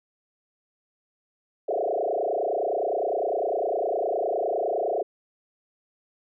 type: tone with frequency modulation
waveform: sine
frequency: 554.4 Hz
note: C#5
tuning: in tune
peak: -23 dBFS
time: 1.68-5.03 s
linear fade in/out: 10 ms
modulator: 29.8 Hz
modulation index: 5.6
effects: none